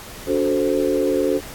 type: chord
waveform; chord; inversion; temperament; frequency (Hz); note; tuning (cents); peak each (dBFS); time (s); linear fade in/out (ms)
sine; D dominant seventh; none; equal with one note detuned; 288.6 / 370 / 440 / 523.3; D4 / F#4 / A4 / C5; -30 / 0 / 0 / 0; -22; 0.26-1.41; 50
effects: pink hiss -37 dBFS RMS until 1.54 s + AAC 64 kbps